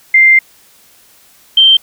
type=tone pair in turn; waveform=sine; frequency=2093 / 3136 Hz; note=C7 / G7; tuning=0 / 0 cents; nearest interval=perfect fifth; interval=700 cents; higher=second; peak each=-3 dBFS; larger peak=neither; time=0.14-0.39 / 1.57-1.77 s; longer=first; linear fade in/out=5 ms; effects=white hiss -46 dBFS RMS until 1.82 s